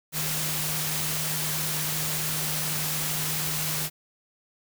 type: tone in noise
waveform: sine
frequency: 154.1 Hz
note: D#3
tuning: 16 cents flat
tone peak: -34 dBFS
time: 0.12-3.9 s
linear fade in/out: 50 ms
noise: white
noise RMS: -29 dBFS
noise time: 0.12-3.9 s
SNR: -8 dB
effects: none